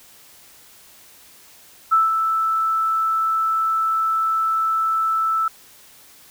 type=tone with ADSR envelope; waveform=sine; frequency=1318.5 Hz; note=E6; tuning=in tune; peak=-11 dBFS; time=1.91-5.48 s; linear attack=20 ms; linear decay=170 ms; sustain=-6 dB; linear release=3 ms; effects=white hiss -48 dBFS RMS until 6.3 s